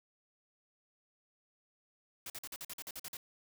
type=noise bursts; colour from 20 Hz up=white; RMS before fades=-44 dBFS; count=11; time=2.26-3.17 s; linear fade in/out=2 ms; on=40 ms; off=47 ms; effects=none